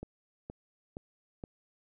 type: click train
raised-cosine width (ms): 2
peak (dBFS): -27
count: 4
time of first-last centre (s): 0.03-1.438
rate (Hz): 2.13
effects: none